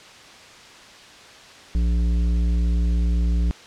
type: tone with tanh clipping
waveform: triangle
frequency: 58.3 Hz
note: A#1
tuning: 1 cent sharp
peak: -19 dBFS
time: 1.75-3.51 s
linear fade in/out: 0 ms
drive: 15 dB
effects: white hiss -44 dBFS RMS until 3.66 s + low-pass 5000 Hz 12 dB/octave